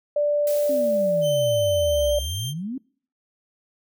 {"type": "tone", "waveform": "sine", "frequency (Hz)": 587, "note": "D5", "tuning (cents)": -1, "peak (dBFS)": -18, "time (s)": [0.16, 2.19], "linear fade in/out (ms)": 5}
{"type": "noise with exponential decay", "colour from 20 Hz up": "blue", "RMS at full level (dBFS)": -33, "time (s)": [0.47, 2.27], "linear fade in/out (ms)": 1, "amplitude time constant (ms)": 390}
{"type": "exponential two-way sweep", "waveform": "sine", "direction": "down then up", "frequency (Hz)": [279.7, 58.9, 279.7], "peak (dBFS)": -27, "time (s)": [0.69, 2.78], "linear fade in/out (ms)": 5, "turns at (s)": 2.16}
{"type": "tone with pitch glide", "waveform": "sawtooth", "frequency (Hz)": [3078, 3163], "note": ["G7", "G7"], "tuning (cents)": [-32, 15], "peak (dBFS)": -27, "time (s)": [1.21, 2.54], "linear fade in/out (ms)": 50, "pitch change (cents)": 47, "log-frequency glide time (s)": [1.81, 2.18]}
{"effects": ["noise-tail reverb RT60 0.5 s tail -25 dB re dry"]}